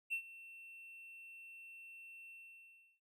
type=tone with ADSR envelope; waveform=triangle; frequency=2700 Hz; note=E7; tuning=41 cents sharp; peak=-33 dBFS; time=0.1-3 s; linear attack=29 ms; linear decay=85 ms; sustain=-18 dB; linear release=700 ms; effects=noise-tail reverb RT60 0.1 s tail -24 dB re dry